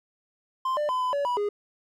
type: tone with pitch steps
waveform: triangle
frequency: 1043 / 595 / 1014 / 1007 / 569 / 979 / 411.9 Hz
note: C6 / D5 / B5 / B5 / C#5 / B5 / G#4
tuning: -6 / +22 / +45 / +33 / +45 / -15 / -14 cents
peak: -22 dBFS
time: 0.65-1.49 s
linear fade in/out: 5 ms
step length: 120 ms
effects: none